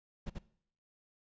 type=noise with echo; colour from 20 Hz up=brown; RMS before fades=-39 dBFS; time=0.26-0.3 s; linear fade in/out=10 ms; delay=88 ms; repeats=1; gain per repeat=-2 dB; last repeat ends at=0.388 s; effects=noise-tail reverb RT60 0.6 s tail -19 dB re dry + resampled to 16000 Hz